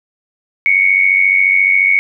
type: tone with amplitude modulation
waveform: sine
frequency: 2217 Hz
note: C#7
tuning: in tune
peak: -5 dBFS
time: 0.66-1.99 s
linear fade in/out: 0 ms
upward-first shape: sine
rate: 94.3 Hz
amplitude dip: 70%
effects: none